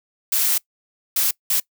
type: noise bursts at uneven times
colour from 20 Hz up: blue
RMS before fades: -19 dBFS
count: 3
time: 0.32-0.58 / 1.16-1.31 / 1.5-1.6 s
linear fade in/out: 5 ms
effects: noise-tail reverb RT60 0.1 s tail -23 dB re dry

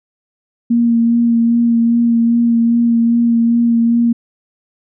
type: tone with vibrato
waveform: sine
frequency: 233.5 Hz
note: A#3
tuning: 3 cents sharp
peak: -9 dBFS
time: 0.7-4.13 s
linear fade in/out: 10 ms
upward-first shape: sine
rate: 2.5 Hz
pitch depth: 18 cents each way
effects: none

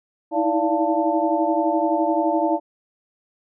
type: tone cluster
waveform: sine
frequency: 315.5 / 327.2 / 581 / 691 / 886 Hz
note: D#4 / E4 / D5 / F5 / A5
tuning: +24 / -13 / -19 / -19 / +12 cents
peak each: -24 dBFS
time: 0.31-2.6 s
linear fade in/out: 50 ms
effects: none

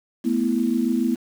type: chord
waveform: sine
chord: A suspended second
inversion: none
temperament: equal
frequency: 220 / 246.9 / 329.6 Hz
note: A3 / B3 / E4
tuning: 0 / 0 / 0 cents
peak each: -24 / -21 / -25 dBFS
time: 0.24-1.16 s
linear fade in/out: 20 ms
effects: 7-bit

